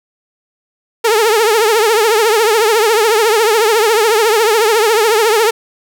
sawtooth tone with vibrato, 440 Hz, A4, in tune, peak -5 dBFS, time 1.04-5.51 s, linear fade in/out 10 ms, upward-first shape triangle, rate 14 Hz, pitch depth 140 cents each way, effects none

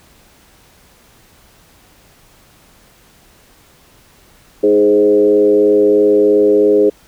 sine tone with frequency modulation, 415.3 Hz, G#4, in tune, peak -7 dBFS, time 4.63-6.9 s, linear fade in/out 10 ms, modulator 103 Hz, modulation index 0.91, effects pink hiss -48 dBFS RMS until 7.07 s

